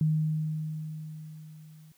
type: tone with level ramp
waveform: sine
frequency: 155.56 Hz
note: D#3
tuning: in tune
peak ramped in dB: -21 to -50 dBFS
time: 0.01-1.92 s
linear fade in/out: 2 ms
effects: white hiss -65 dBFS RMS until 1.97 s